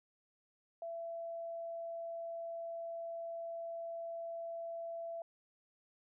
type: tone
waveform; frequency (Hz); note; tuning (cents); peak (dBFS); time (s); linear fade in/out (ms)
sine; 670; E5; +28; -40; 0.82-5.22; 2
effects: none